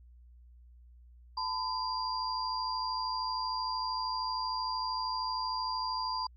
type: tone cluster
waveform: sine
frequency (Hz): 896 / 1009 / 4777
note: A5 / B5 / D8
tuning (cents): +31 / +37 / +29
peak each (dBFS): -38 / -34 / -37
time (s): 1.37-6.27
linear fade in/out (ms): 5
effects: added 60 Hz sine -53 dBFS peak until 6.36 s + Opus 48 kbps